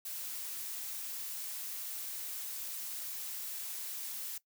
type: noise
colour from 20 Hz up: blue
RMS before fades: -41 dBFS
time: 0.05-4.38 s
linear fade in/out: 5 ms
effects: noise-tail reverb RT60 0.1 s tail -19 dB re dry